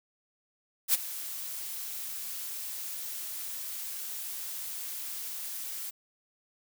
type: noise with ADSR envelope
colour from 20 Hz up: blue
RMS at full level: -22 dBFS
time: 0.88-5.91 s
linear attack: 58 ms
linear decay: 22 ms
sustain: -16 dB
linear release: 18 ms
effects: none